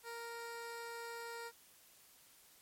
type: tone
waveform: 15% pulse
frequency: 466.2 Hz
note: A#4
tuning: in tune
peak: -38 dBFS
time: 0.03-1.52 s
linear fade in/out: 50 ms
effects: white hiss -64 dBFS RMS until 2.61 s + MP3 64 kbps